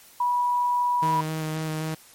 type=tone; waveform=sine; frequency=976 Hz; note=B5; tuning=21 cents flat; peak=-20 dBFS; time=0.2-1.21 s; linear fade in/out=5 ms
type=tone with vibrato; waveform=sawtooth; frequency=157.1 Hz; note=D#3; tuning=17 cents sharp; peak=-23 dBFS; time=1.02-1.95 s; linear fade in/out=10 ms; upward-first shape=square; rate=3.8 Hz; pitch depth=11 cents each way
effects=white hiss -51 dBFS RMS until 2.14 s + MP3 64 kbps